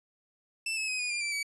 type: tone with pitch steps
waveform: sawtooth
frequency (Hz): 2655 / 2588 / 2523 / 2460 / 2398 / 2338 / 2279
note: E7 / E7 / D#7 / D#7 / D7 / D7 / C#7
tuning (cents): +12 / -32 / +23 / -20 / +36 / -8 / +47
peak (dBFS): -27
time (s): 0.66-1.43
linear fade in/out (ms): 5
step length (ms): 110
effects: resampled to 24000 Hz